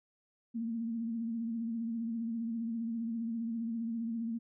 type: tone with vibrato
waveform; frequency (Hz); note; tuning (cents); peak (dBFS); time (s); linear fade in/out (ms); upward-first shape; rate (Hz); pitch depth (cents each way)
sine; 229.2; A#3; -29; -33; 0.54-4.39; 20; triangle; 15; 56
effects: none